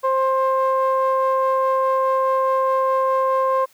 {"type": "ring-modulated tone", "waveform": "triangle", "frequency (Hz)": 264.8, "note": "C4", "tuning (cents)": 21, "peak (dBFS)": -11, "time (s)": [0.03, 3.66], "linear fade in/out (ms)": 20, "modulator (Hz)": 792, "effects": ["white hiss -55 dBFS RMS until 3.73 s", "high-pass 80 Hz 12 dB/octave"]}